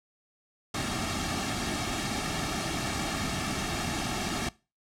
pink noise with comb filter, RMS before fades -31 dBFS, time 0.74-4.49 s, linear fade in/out 5 ms, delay 2 ms, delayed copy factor -0.7, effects noise-tail reverb RT60 0.3 s tail -21 dB re dry + low-pass 8000 Hz 12 dB/octave

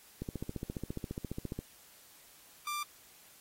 click train, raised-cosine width 3 ms, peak -24 dBFS, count 21, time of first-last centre 0.22-1.59 s, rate 14.6 Hz
sawtooth tone, 1184 Hz, D6, 14 cents sharp, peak -31 dBFS, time 2.67-2.83 s, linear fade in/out 2 ms
effects white hiss -59 dBFS RMS until 3.4 s + AAC 48 kbps

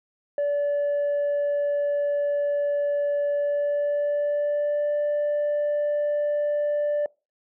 sine tone with pitch glide, 577 to 588.4 Hz, D5 to D5, -31 to +3 cents, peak -19 dBFS, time 0.38-7.06 s, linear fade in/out 2 ms, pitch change +34 cents, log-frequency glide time 3.33-4.93 s, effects noise-tail reverb RT60 0.3 s tail -26 dB re dry + tanh soft clip ceiling -20 dBFS

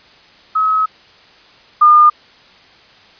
sine tone pair in turn, 1280 / 1212 Hz, D#6 / D#6, +49 / -46 cents, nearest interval minor second, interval 95 cents, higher first, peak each -11 / -4 dBFS, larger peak second, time 0.55-0.86 / 1.81-2.1 s, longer first, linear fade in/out 10 ms, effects white hiss -45 dBFS RMS until 3.19 s + resampled to 11025 Hz

